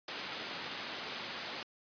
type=band-pass noise; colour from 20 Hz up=white; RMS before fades=-42 dBFS; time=0.08-1.63 s; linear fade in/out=2 ms; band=160 to 4200 Hz; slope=12 dB/octave; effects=resampled to 11025 Hz

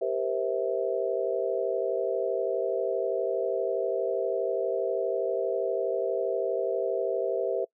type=chord; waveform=sine; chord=C dominant seventh; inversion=second; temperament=just; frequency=392.4 / 470.9 / 523.3 / 654.1 Hz; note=G4 / Bb4 / C5 / E5; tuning=+2 / +18 / 0 / -14 cents; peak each=-31 dBFS; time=0.01-7.65 s; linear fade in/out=10 ms; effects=noise-tail reverb RT60 0.1 s tail -24 dB re dry

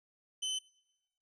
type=tone; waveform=sawtooth; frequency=3044 Hz; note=F#7; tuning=48 cents sharp; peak=-30 dBFS; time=0.42-0.59 s; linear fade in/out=10 ms; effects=noise-tail reverb RT60 1.0 s tail -25 dB re dry + resampled to 22050 Hz

